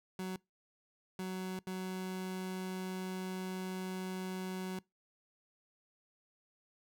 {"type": "tone bursts at uneven times", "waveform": "30% pulse", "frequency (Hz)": 186.2, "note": "F#3", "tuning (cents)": 11, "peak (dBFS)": -35, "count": 3, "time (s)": [[0.19, 0.36], [1.19, 1.59], [1.67, 4.79]], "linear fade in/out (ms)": 2, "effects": ["noise-tail reverb RT60 0.2 s tail -24 dB re dry"]}